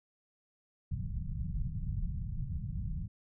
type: low-pass noise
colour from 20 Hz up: pink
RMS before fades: -36 dBFS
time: 0.91-3.08 s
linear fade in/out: 10 ms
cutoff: 180 Hz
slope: 48 dB/octave
effects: none